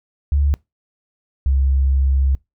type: tone pair in turn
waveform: sine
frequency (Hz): 71.4 / 67.39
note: D2 / C#2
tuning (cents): -48 / -48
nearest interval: minor second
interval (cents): 100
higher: first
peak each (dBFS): -13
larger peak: neither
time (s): 0.32-0.54 / 1.46-2.35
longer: second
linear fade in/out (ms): 0
effects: noise-tail reverb RT60 0.2 s tail -24 dB re dry